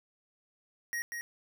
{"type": "tone with echo", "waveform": "square", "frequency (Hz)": 1884, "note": "A#6", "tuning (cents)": 18, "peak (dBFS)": -33, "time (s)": [0.93, 1.02], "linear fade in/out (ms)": 0, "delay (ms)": 190, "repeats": 1, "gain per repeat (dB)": -4, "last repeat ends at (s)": 1.21, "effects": []}